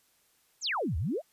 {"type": "exponential two-way sweep", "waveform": "sine", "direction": "down then up", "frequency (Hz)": [8070, 69.3, 742], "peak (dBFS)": -28, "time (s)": [0.61, 1.22], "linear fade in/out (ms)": 50, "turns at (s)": 0.97, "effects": ["white hiss -68 dBFS RMS until 1.32 s", "resampled to 32000 Hz"]}